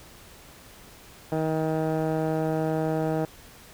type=tone with low-pass filter; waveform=15% pulse; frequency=158.2 Hz; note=D#3; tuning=29 cents sharp; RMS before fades=-26 dBFS; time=1.32-3.25 s; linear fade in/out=2 ms; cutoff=910 Hz; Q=1.7; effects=pink hiss -49 dBFS RMS until 3.73 s